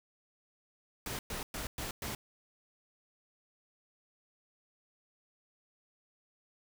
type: noise bursts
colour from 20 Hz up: pink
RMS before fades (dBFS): -39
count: 5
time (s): 1.06-2.15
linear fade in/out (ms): 2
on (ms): 130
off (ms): 110
effects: none